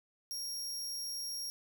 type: tone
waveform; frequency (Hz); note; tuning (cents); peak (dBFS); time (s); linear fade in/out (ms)
sawtooth; 5588; F8; 0; -35; 0.31-1.5; 0
effects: 12-bit